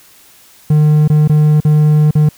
triangle tone with dropouts, 151.6 Hz, D#3, 45 cents flat, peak -4 dBFS, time 0.7-2.29 s, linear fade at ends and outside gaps 5 ms, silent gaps 1.078-1.099 / 1.277-1.295 / 1.604-1.649 / 2.11-2.152 s, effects white hiss -44 dBFS RMS until 2.37 s

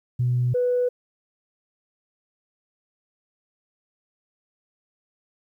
sine tone pair in turn, 123.47 / 493.9 Hz, B2 / B4, 0 / 0 cents, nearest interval 2 octaves, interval 2400 cents, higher second, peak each -18 dBFS, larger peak neither, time 0.19-0.54 / 0.54-0.89 s, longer neither, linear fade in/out 10 ms, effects tanh soft clip ceiling -14 dBFS + 10-bit

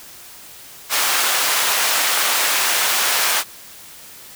pink high-pass noise, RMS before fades -18 dBFS, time 0.89-3.44 s, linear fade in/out 50 ms, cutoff 980 Hz, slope 12 dB/octave, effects white hiss -40 dBFS RMS until 4.35 s

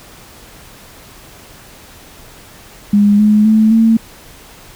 sine tone with pitch steps, 204.9 / 211.4 / 218.1 / 225 Hz, G#3 / G#3 / A3 / A3, -23 / +31 / -15 / +39 cents, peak -6 dBFS, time 2.93-3.97 s, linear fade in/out 5 ms, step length 260 ms, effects pink hiss -39 dBFS RMS until 4.75 s

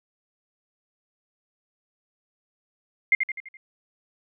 sine tone with echo, 2111 Hz, C7, 15 cents sharp, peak -14 dBFS, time 3.12-3.15 s, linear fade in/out 2 ms, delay 84 ms, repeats 5, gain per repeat -6 dB, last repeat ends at 3.57 s, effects none

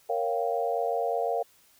sine chord, G half-diminished seventh, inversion first, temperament equal, 466.2 / 554.4 / 698.5 / 784 Hz, Bb4 / Db5 / F5 / G5, 0 / 0 / 0 / 0 cents, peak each -30 / -32 / -29 / -34 dBFS, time 0.09-1.43 s, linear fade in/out 10 ms, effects white hiss -61 dBFS RMS until 1.79 s

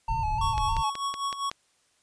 triangle tone with vibrato, 880 Hz, A5, in tune, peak -25 dBFS, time 0.08-0.9 s, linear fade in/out 5 ms, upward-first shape square, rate 3.3 Hz, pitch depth 44 cents each way
pink low-pass noise, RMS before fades -31 dBFS, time 0.08-0.83 s, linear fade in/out 10 ms, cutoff 140 Hz, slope 48 dB/octave
square tone with tremolo, 1112 Hz, C#6, 5 cents sharp, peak -27 dBFS, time 0.41-1.5 s, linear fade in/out 5 ms, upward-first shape sine, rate 5 Hz, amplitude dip 70%
click train, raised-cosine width 0.2 ms, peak -17 dBFS, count 6, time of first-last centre 0.58-1.515 s, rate 5.35 Hz
effects white hiss -67 dBFS RMS until 2.02 s + resampled to 22050 Hz

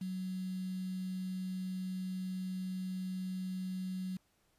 sine tone with quantisation, 185.8 Hz, F#3, 7 cents sharp, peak -36 dBFS, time 0.01-4.17 s, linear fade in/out 5 ms, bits 9, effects pink hiss -74 dBFS RMS until 4.58 s + resampled to 32000 Hz

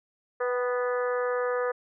harmonic tone with a mistuned harmonic, 246.9 Hz, B3, in tune, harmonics 2 / 3 / 4 / 5 / 6 / 7 / 8, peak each -26 / -40 / -38 / -34 / -39 / -38 / -47 dBFS, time 0.4-1.72 s, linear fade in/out 10 ms, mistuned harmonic 3, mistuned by +31 cents, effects none

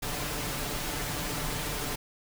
pink noise with comb filter, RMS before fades -33 dBFS, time 0.02-1.96 s, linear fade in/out 10 ms, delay 6.8 ms, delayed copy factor +0.55, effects none

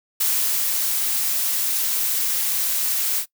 blue noise with ADSR envelope, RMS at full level -20 dBFS, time 0.2-3.26 s, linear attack 9 ms, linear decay 460 ms, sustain -2 dB, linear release 76 ms, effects noise-tail reverb RT60 0.1 s tail -21 dB re dry

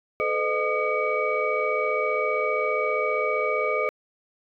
sine tone cluster, 433.9 / 509 / 614 / 1222 / 2266 Hz, A4 / C5 / D#5 / D#6 / C#7, -24 / -48 / -23 / -32 / +37 cents, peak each -28 dBFS, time 0.2-3.89 s, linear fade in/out 0 ms, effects tanh soft clip ceiling -11 dBFS

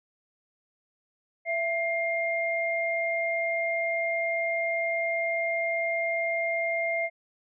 sine tone pair together, 667.8 / 2115 Hz, E5 / C7, +22 / +18 cents, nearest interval octave + minor sixth, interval 1996 cents, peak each -28 dBFS, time 1.45-7.1 s, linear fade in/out 50 ms, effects none

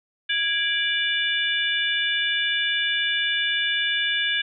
harmonic tone with a mistuned harmonic, 587.3 Hz, D5, in tune, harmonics 3 / 4 / 5 / 6, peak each -25 / -28 / -26 / -27 dBFS, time 0.29-4.42 s, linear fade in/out 10 ms, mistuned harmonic 3, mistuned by -110 cents, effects none

